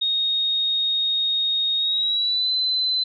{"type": "tone with pitch glide", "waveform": "sine", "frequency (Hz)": [3726, 4040], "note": ["A#7", "B7"], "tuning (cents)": [-2, 39], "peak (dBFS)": -19, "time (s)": [0.01, 3.04], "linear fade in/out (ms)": 10, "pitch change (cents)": 141, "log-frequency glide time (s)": [1.77, 2.51], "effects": []}